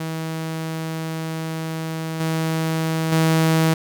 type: tone with level steps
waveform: sawtooth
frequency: 160.9 Hz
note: E3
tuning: 42 cents flat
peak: -21 / -16 / -11 dBFS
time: 0-3.74 s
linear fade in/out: 5 ms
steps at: 2.2 / 3.12 s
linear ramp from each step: 5 ms
effects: none